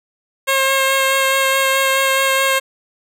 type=tone with vibrato; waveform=10% pulse; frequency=537 Hz; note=C5; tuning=45 cents sharp; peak=-5 dBFS; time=0.47-2.6 s; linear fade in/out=20 ms; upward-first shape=sine; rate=4.7 Hz; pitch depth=12 cents each way; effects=none